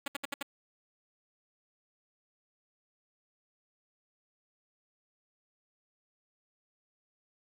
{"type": "tone bursts", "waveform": "5% pulse", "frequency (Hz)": 280.9, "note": "C#4", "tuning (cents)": 23, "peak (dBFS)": -22, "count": 5, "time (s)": [0.06, 0.428], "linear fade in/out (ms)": 5, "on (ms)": 20, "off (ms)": 67, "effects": []}